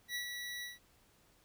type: tone with ADSR envelope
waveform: 25% pulse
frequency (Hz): 1944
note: B6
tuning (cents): -28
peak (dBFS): -32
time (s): 0.08-0.79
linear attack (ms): 70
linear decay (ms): 100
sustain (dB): -5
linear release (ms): 160
effects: pink hiss -68 dBFS RMS until 1.44 s